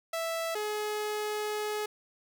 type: tone pair in turn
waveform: sawtooth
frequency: 659.3 / 422.6 Hz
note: E5 / G#4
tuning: 0 / +30 cents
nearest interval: minor sixth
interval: 770 cents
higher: first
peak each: -27 dBFS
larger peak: neither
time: 0.13-0.55 / 0.55-1.86 s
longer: second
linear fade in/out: 5 ms
effects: none